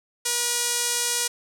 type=tone with band-pass filter; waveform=sawtooth; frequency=480.5 Hz; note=B4; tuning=48 cents flat; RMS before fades=-25 dBFS; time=0.25-1.28 s; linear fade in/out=10 ms; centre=7800 Hz; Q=1.3; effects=none